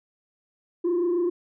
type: tone with frequency modulation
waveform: sine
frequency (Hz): 349.2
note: F4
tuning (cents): 0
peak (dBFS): -19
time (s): 0.84-1.3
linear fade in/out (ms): 10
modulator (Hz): 27.3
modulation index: 0.52
effects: tanh soft clip ceiling -19 dBFS